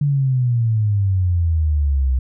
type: exponential sweep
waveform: sine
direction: down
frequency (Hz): 146.83 to 63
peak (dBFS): -14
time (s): 0.01-2.19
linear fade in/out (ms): 5
effects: none